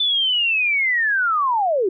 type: linear sweep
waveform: sine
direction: down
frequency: 3532 to 349.2 Hz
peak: -16 dBFS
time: 0-1.89 s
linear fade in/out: 5 ms
effects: none